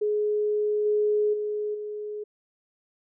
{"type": "tone with level steps", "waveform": "sine", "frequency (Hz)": 420.3, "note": "G#4", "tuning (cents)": 21, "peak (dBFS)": [-22, -20, -26, -31], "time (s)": [0.01, 2.24], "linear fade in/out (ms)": 10, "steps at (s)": [0.85, 1.33, 1.74], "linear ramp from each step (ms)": 10, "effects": []}